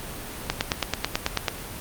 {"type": "click train", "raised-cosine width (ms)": 0.2, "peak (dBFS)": -4, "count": 10, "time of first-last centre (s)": [0.5, 1.483], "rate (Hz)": 9.16, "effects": ["pink hiss -36 dBFS RMS until 1.8 s", "Opus 32 kbps"]}